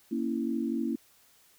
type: chord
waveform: sine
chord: A# diminished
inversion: none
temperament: equal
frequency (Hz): 233.1 / 277.2 / 329.6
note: A#3 / C#4 / E4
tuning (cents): 0 / 0 / 0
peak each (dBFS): -31 / -33 / -33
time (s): 0.11-0.96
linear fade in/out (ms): 10
effects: white hiss -62 dBFS RMS until 1.58 s